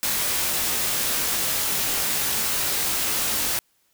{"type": "noise with comb filter", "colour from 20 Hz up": "white", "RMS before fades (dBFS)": -24, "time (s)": [0.03, 3.59], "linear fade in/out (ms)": 0, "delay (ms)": 20, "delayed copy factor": -0.55, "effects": ["white hiss -66 dBFS RMS until 3.93 s"]}